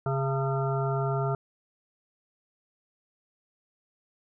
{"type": "harmonic tone with a mistuned harmonic", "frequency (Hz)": 135.9, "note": "C#3", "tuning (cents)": -34, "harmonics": [1, 3, 5, 7, 9, 10], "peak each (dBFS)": [-27, -32, -33, -38, -39, -37], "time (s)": [0.06, 1.35], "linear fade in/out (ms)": 2, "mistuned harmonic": 7, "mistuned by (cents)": -89, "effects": []}